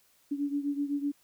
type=beating tone pair; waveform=sine; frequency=283.7 / 291.6 Hz; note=C#4 / D4; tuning=+40 / -12 cents; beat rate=7.9 Hz; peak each=-30 / -34 dBFS; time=0.31-1.12 s; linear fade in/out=10 ms; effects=white hiss -66 dBFS RMS until 1.23 s